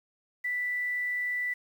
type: tone with quantisation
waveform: sine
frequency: 1975.5 Hz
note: B6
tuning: in tune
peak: -28 dBFS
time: 0.44-1.54 s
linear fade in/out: 10 ms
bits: 9
effects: none